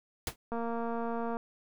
pink noise with exponential decay, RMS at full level -29 dBFS, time 0.27-0.36 s, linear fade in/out 2 ms, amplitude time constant 19 ms
click train, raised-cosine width 1 ms, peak -23 dBFS, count 198, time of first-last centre 0.52-1.369 s, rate 232 Hz
effects none

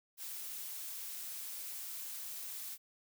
blue noise, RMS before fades -44 dBFS, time 0.17-2.78 s, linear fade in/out 50 ms, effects none

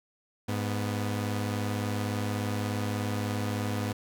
sawtooth tone pair together, 103.39 / 246.9 Hz, G#2 / B3, -7 / 0 cents, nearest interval octave + minor third, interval 1507 cents, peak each -26 / -30 dBFS, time 0.48-3.93 s, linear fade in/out 10 ms, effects none

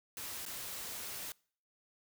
white noise with dropouts, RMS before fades -43 dBFS, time 0.17-1.32 s, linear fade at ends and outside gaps 1 ms, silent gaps 0.453-0.462 s, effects noise-tail reverb RT60 0.5 s tail -25 dB re dry

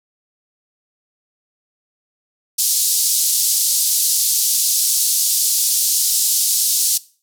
white band-pass noise, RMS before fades -17 dBFS, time 2.58-6.98 s, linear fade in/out 10 ms, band 4400 to 13000 Hz, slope 24 dB/octave, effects noise-tail reverb RT60 0.4 s tail -20 dB re dry

